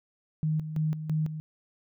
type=tone with tremolo; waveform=sine; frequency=155.56 Hz; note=D#3; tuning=in tune; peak=-24 dBFS; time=0.43-1.4 s; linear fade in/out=0 ms; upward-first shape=square; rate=3 Hz; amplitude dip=65%; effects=none